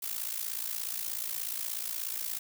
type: noise with amplitude modulation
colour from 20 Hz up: blue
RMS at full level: -32 dBFS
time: 0.02-2.39 s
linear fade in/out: 10 ms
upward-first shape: sine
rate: 56.7 Hz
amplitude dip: 80%
effects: none